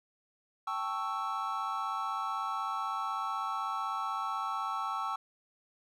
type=chord; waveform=triangle; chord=A dominant seventh; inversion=third; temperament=equal; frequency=784 / 880 / 1108.7 / 1318.5 Hz; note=G5 / A5 / C#6 / E6; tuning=0 / 0 / 0 / 0 cents; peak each=-38 / -38 / -35 / -34 dBFS; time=0.67-5.16 s; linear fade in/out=5 ms; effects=none